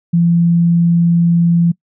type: tone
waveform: sine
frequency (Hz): 170.2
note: F3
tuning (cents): -44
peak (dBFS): -8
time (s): 0.13-1.72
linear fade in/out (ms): 10
effects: noise-tail reverb RT60 0.1 s tail -24 dB re dry